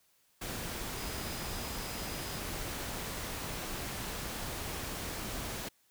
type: tone in noise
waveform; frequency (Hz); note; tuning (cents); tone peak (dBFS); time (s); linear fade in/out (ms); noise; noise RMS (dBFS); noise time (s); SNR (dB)
sine; 4978; D#8; 0; -50; 0.97-2.4; 10; pink; -39; 0.41-5.69; -14
effects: white hiss -70 dBFS RMS until 5.9 s